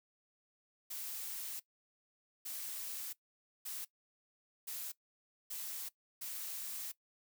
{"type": "noise bursts at uneven times", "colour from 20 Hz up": "blue", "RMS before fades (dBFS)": -43, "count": 6, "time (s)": [[0.9, 1.6], [2.45, 3.13], [3.65, 3.85], [4.67, 4.92], [5.5, 5.89], [6.21, 6.92]], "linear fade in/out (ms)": 10, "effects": ["noise-tail reverb RT60 0.1 s tail -19 dB re dry"]}